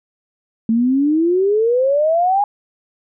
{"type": "exponential sweep", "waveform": "sine", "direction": "up", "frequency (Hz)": [220.3, 830.6], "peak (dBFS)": -12, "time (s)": [0.69, 2.44], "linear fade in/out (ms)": 2, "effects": []}